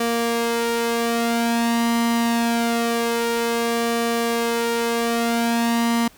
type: tone with flanger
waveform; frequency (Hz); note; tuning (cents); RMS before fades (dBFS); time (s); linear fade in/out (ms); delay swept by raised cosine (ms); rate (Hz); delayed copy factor
sawtooth; 233.1; A#3; 0; -21; 0-6.08; 5; 1.7 to 3.3; 0.25; +0.6
effects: pink hiss -50 dBFS RMS until 6.17 s